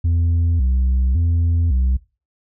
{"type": "tone with vibrato", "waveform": "sine", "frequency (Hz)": 73.42, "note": "D2", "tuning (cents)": 0, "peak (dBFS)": -11, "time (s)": [0.04, 1.97], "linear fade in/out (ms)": 10, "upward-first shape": "square", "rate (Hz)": 0.9, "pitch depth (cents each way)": 240, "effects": ["noise-tail reverb RT60 0.3 s tail -21 dB re dry", "tanh soft clip ceiling -13 dBFS"]}